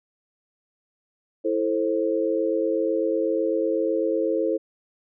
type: chord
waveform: sine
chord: A minor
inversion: second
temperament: just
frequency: 330 / 440 / 528 Hz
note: E4 / A4 / C5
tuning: +2 / 0 / +16 cents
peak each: -25 dBFS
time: 1.44-4.58 s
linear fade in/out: 20 ms
effects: none